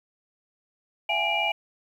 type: tone cluster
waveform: sine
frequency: 674 / 768 / 835 / 2365 / 2891 Hz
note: E5 / G5 / G#5 / D7 / F#7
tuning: +38 / -36 / +9 / +12 / -41 cents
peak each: -30 / -33 / -29 / -26 / -29 dBFS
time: 1.09-1.52 s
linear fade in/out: 5 ms
effects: tanh soft clip ceiling -11 dBFS + 9-bit